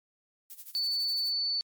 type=noise with tremolo; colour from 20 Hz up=violet; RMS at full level=-43 dBFS; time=0.5-1.32 s; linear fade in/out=0 ms; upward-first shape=sine; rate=12 Hz; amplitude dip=80%
type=tone; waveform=sine; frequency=4489 Hz; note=C#8; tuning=21 cents sharp; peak=-27 dBFS; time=0.75-1.61 s; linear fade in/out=0 ms
effects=MP3 96 kbps